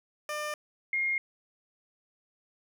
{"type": "tone pair in turn", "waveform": ["15% pulse", "sine"], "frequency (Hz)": [600, 2134], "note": ["D5", "C7"], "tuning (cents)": [37, 34], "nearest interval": "octave + minor seventh", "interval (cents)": 2197, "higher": "second", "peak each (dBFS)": -26, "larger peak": "neither", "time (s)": [[0.29, 0.54], [0.93, 1.18]], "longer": "neither", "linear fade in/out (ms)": 2, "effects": []}